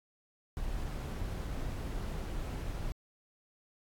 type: noise with dropouts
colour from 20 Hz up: brown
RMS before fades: -37 dBFS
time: 0.57-2.92 s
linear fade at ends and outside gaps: 0 ms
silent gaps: 1.211-1.215 s
effects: AAC 64 kbps